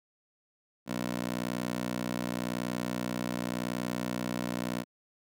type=tone with high-pass filter; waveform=15% pulse; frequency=60.9 Hz; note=B1; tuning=24 cents flat; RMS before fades=-34 dBFS; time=0.86-4.85 s; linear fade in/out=50 ms; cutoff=240 Hz; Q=1.2; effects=none